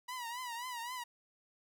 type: tone with vibrato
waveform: sawtooth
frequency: 970 Hz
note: B5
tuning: 31 cents flat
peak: -36 dBFS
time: 0.08-1.04 s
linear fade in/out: 10 ms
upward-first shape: triangle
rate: 3.8 Hz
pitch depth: 110 cents each way
effects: none